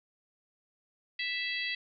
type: harmonic tone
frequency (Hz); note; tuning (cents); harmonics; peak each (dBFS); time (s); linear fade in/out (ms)
659.3; E5; 0; 3 / 4 / 5 / 6 / 7; -35 / -37 / -39 / -41 / -42; 1.19-1.75; 5
effects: none